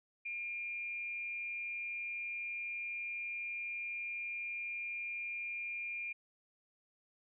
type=tone with frequency modulation; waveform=sine; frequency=2400 Hz; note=D7; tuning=37 cents sharp; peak=-38 dBFS; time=0.25-6.13 s; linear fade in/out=10 ms; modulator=208 Hz; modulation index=0.27; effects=none